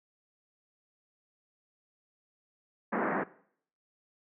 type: band-pass noise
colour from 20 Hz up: pink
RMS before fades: -31 dBFS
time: 2.92-3.24 s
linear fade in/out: 10 ms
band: 180 to 1900 Hz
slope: 48 dB/octave
effects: noise-tail reverb RT60 0.6 s tail -19 dB re dry